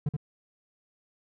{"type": "tone with echo", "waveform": "triangle", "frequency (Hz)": 146.7, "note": "D3", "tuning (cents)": -2, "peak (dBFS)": -22, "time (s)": [0.06, 0.09], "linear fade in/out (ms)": 5, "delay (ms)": 76, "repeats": 1, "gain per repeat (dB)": -3, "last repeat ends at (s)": 0.166, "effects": []}